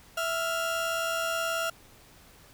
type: tone pair together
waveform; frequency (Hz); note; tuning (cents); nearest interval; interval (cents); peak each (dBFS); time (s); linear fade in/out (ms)
30% pulse; 660.7 / 1400; E5 / F6; +4 / +4; octave + minor second; 1300; -28; 0.17-1.7; 5
effects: pink hiss -55 dBFS RMS until 2.53 s